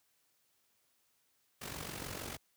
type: noise with amplitude modulation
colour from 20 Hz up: pink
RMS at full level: -40 dBFS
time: 1.61-2.37 s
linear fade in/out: 10 ms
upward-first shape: sine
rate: 46.5 Hz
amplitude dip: 65%
effects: white hiss -75 dBFS RMS until 2.56 s + high-pass 60 Hz 12 dB/octave